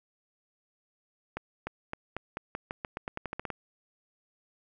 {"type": "accelerating click train", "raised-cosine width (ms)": 0.5, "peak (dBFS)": -19, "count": 16, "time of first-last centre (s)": [1.37, 3.503], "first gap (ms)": 300, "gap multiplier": 0.88, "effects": []}